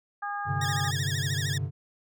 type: harmonic tone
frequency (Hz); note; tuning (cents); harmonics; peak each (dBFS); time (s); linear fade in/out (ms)
407.9; G#4; -31; 2 / 3 / 4; -33 / -35 / -36; 0.22-0.91; 10
type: chord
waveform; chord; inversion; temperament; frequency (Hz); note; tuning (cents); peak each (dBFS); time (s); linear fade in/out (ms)
triangle; G suspended fourth; none; equal; 98 / 130.81 / 146.83; G2 / C3 / D3; 0 / 0 / 0; -30; 0.45-1.71; 50
type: tone with vibrato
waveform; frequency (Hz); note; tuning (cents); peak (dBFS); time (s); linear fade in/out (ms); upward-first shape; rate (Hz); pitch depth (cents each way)
15% pulse; 1760; A6; 0; -25; 0.61-1.58; 5; sine; 13; 140
effects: none